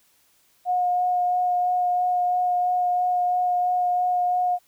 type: tone with vibrato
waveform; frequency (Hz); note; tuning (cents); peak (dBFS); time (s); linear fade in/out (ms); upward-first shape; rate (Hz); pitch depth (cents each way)
sine; 720; F#5; -47; -19; 0.65-4.59; 50; sine; 3; 11
effects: white hiss -62 dBFS RMS until 4.67 s